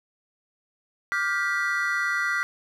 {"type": "chord", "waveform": "triangle", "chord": "G dominant seventh", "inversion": "second", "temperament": "just", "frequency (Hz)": [1176, 1411.2, 1568, 1960], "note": ["D6", "F6", "G6", "B6"], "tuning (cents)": [2, 18, 0, -14], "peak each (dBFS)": [-30, -26, -29, -25], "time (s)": [1.12, 2.43], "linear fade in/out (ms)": 0, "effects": []}